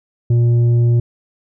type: tone with tanh clipping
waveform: triangle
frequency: 118.8 Hz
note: A#2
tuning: 33 cents sharp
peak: -11 dBFS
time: 0.3-1 s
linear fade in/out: 5 ms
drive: 10 dB
effects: none